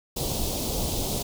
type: band-stop noise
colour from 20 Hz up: pink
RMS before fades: -28 dBFS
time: 0.16-1.23 s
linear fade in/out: 10 ms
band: 830 to 3300 Hz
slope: 24 dB/octave
effects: none